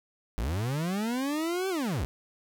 40% pulse linear two-way sweep, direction up then down, 47.34 to 390 to 47.34 Hz, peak -27 dBFS, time 0.38-2.05 s, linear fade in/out 0 ms, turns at 1.69 s, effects none

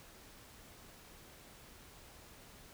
silence, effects pink hiss -57 dBFS RMS until 2.73 s

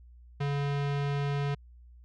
square tone with low-pass filter, 142.2 Hz, C#3, 45 cents sharp, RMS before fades -30 dBFS, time 0.4-1.55 s, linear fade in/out 10 ms, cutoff 3400 Hz, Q 0.94, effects added 60 Hz sine -50 dBFS peak until 2.04 s

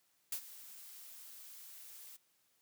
blue noise with ADSR envelope, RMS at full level -37 dBFS, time 0.32-2.17 s, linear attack 4 ms, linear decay 77 ms, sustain -16 dB, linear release 14 ms, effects white hiss -75 dBFS RMS until 2.61 s + high-pass 80 Hz 12 dB/octave

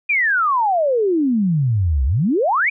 sine exponential two-way sweep, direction down then up, 2472 to 61.74 to 2472 Hz, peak -14 dBFS, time 0.09-2.7 s, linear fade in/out 10 ms, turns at 2.05 s, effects none

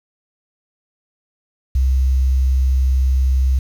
sine tone with quantisation, 65.2 Hz, C2, 5 cents flat, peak -12 dBFS, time 1.75-3.59 s, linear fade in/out 5 ms, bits 7, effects none

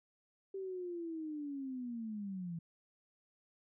sine linear sweep, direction down, 391 to 163.2 Hz, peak -39 dBFS, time 0.54-2.59 s, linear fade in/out 5 ms, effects none

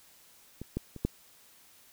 clicks, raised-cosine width 3 ms, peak -26 / -18 / -29 / -14 dBFS, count 4, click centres 0.616 / 0.77 / 0.963 / 1.05 s, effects white hiss -59 dBFS RMS until 1.92 s

